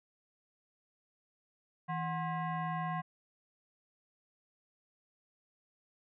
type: tone with frequency modulation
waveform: sine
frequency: 163.5 Hz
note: E3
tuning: 14 cents flat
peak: -33 dBFS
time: 1.88-3.02 s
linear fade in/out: 20 ms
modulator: 898 Hz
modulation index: 1.3
effects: none